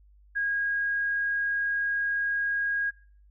sine tone, 1637 Hz, G#6, 25 cents flat, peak -25 dBFS, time 0.35-2.91 s, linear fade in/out 20 ms, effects noise-tail reverb RT60 0.4 s tail -17 dB re dry + added 50 Hz sine -54 dBFS peak until 3.3 s

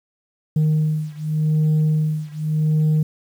sine beating tone pair, 154.2 / 155.06 Hz, D#3 / D#3, -15 / -6 cents, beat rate 0.86 Hz, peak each -17 / -18 dBFS, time 0.56-3.03 s, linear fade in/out 5 ms, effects tanh soft clip ceiling -13 dBFS + 8-bit

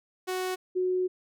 sawtooth / sine tone pair in turn, 370 / 367.2 Hz, F#4 / F#4, 0 / -13 cents, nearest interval unison, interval 13 cents, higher first, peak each -25 / -24 dBFS, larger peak second, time 0.27-0.56 / 0.75-1.08 s, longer second, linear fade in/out 20 ms, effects none

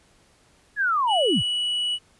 sine linear sweep, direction down, 1723 to 58.27 Hz, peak -19 dBFS, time 0.76-1.43 s, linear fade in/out 50 ms
triangle tone, 2940 Hz, F#7, 12 cents flat, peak -21 dBFS, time 1.07-1.99 s, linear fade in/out 50 ms
effects pink hiss -59 dBFS RMS until 2.19 s + resampled to 24000 Hz

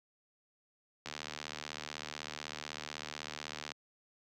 click train, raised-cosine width 0.2 ms, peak -22 dBFS, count 203, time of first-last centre 1.06-3.718 s, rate 76 Hz, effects high-pass 150 Hz 12 dB/octave

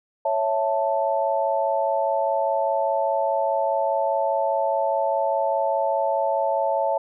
sine chord, A major, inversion first, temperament equal, 554.4 / 659.3 / 880 Hz, C#5 / E5 / A5, 0 / 0 / 0 cents, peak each -24 dBFS, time 0.25-6.98 s, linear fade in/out 5 ms, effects none

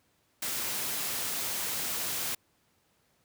white noise, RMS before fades -33 dBFS, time 0.42-2.35 s, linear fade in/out 5 ms, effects pink hiss -70 dBFS RMS until 3.24 s + high-pass 80 Hz 12 dB/octave

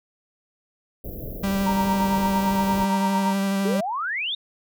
pink band-stop noise, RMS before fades -34 dBFS, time 1.04-2.85 s, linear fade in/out 5 ms, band 650 to 12000 Hz, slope 96 dB/octave
45% pulse tone with vibrato, 196 Hz, G3, in tune, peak -21 dBFS, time 1.43-3.81 s, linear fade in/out 10 ms, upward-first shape square, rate 12 Hz, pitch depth 11 cents each way
sine tone with tremolo, 932.3 Hz, A#5, in tune, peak -20 dBFS, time 1.66-3.34 s, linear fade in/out 10 ms, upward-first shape triangle, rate 8.8 Hz, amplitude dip 80%
sine exponential sweep, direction up, 386.5 to 3774 Hz, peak -24 dBFS, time 3.65-4.35 s, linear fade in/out 5 ms
effects none

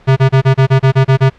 square tone bursts, 133.2 Hz, C3, 31 cents sharp, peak -6 dBFS, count 10, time 0.07-1.3 s, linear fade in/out 20 ms, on 96 ms, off 30 ms, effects pink hiss -45 dBFS RMS until 1.38 s + low-pass 3000 Hz 12 dB/octave

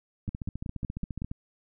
two click trains, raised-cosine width 5 ms, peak -22 / -21 dBFS, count 16 / 6, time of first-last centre 0.28-1.314 / 0.29-1.219 s, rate 14.5 / 5.38 Hz, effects none

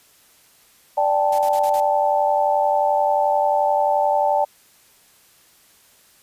sine chord, D suspended fourth, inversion none, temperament equal with one note detuned, 587.3 / 784 / 875.4 Hz, D5 / G5 / A5, 0 / 0 / -9 cents, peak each -20 dBFS, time 0.97-4.45 s, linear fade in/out 10 ms
white noise bursts, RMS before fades -36 dBFS, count 5, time 1.32-1.802 s, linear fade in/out 5 ms, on 66 ms, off 38 ms
effects white hiss -54 dBFS RMS until 6.22 s + resampled to 32000 Hz

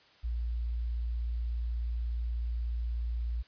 sine tone, 58.27 Hz, A#1, in tune, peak -30 dBFS, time 0.23-3.43 s, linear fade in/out 20 ms, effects white hiss -61 dBFS RMS until 3.47 s + resampled to 11025 Hz

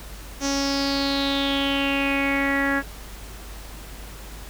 sawtooth tone with low-pass filter sweep, 277.2 Hz, C#4, in tune, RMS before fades -23 dBFS, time 0.4-2.83 s, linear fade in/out 50 ms, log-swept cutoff 6100 to 1700 Hz, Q 6.9, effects added 50 Hz sine -38 dBFS peak until 4.49 s + pink hiss -42 dBFS RMS until 4.49 s

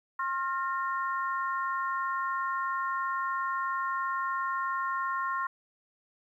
sine tone cluster, 1068 / 1391 / 1832 Hz, C6 / F6 / A#6, +35 / -7 / -31 cents, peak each -30 / -35 / -38 dBFS, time 0.19-5.47 s, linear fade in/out 5 ms, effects 11-bit

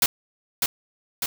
white noise with echo, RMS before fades -18 dBFS, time 0.02-0.06 s, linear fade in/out 2 ms, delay 600 ms, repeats 2, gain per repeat -4 dB, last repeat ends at 1.26 s, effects none

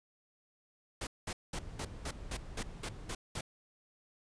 pink noise bursts, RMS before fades -39 dBFS, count 10, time 1.01-3.41 s, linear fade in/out 5 ms, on 60 ms, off 200 ms
brown noise, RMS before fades -46 dBFS, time 1.53-3.13 s, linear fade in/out 5 ms
effects resampled to 22050 Hz

